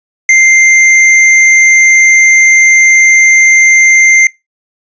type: tone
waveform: square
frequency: 2093 Hz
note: C7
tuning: in tune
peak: -3 dBFS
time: 0.29-4.27 s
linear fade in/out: 2 ms
effects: noise-tail reverb RT60 0.2 s tail -21 dB re dry + resampled to 16000 Hz